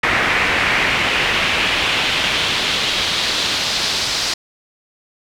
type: noise with band-pass filter sweep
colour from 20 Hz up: brown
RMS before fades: -18 dBFS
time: 0.03-4.34 s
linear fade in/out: 5 ms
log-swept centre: 2000 to 4800 Hz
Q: 2
effects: none